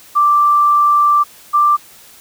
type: tone pair in turn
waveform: sine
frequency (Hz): 1174.7 / 1179.7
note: D6 / D6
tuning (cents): 0 / +7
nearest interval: unison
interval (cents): 7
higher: second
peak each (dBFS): -8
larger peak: neither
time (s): 0.15-1.24 / 1.53-1.77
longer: first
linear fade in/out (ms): 20
effects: white hiss -42 dBFS RMS until 2.2 s